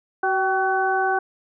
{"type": "harmonic tone with a mistuned harmonic", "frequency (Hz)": 376.3, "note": "F#4", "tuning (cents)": 29, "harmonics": [1, 2, 3, 4], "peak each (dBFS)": [-25, -21, -30, -24], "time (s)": [0.23, 1.19], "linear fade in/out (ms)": 5, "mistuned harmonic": 2, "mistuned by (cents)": 41, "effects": []}